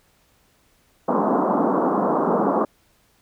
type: band-pass noise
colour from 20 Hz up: pink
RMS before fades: -20 dBFS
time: 1.08-2.65 s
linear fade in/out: 5 ms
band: 190 to 1200 Hz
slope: 48 dB/octave
effects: pink hiss -61 dBFS RMS until 3.21 s